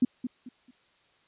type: tone with echo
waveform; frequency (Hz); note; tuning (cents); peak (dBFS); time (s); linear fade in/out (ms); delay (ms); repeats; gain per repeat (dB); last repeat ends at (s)
sine; 249.4; B3; +17; -17; 0.02-0.05; 5; 220; 3; -11; 0.71
effects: white hiss -65 dBFS RMS until 1.27 s + resampled to 8000 Hz